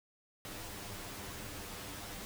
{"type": "noise with comb filter", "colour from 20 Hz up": "pink", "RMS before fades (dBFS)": -45, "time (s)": [0.45, 2.25], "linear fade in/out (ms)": 0, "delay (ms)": 10, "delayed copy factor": 0.65, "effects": []}